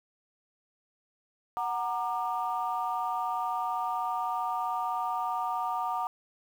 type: chord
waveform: sine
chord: Gb augmented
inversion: none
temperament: equal with one note detuned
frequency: 740 / 932.3 / 1196.6 Hz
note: Gb5 / Bb5 / D6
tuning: 0 / 0 / +32 cents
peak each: -32 / -32 / -33 dBFS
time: 1.57-6.07 s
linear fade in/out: 0 ms
effects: tanh soft clip ceiling -20 dBFS + 9-bit